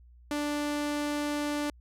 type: tone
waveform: sawtooth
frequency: 293.7 Hz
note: D4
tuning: in tune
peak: -25 dBFS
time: 0.31-1.7 s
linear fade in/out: 2 ms
effects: added 60 Hz sine -52 dBFS peak until 1.8 s + low-pass 12000 Hz 12 dB/octave